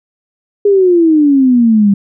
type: exponential sweep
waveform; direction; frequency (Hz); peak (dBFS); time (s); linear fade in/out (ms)
sine; down; 413.6 to 196; -5; 0.65-1.94; 5
effects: none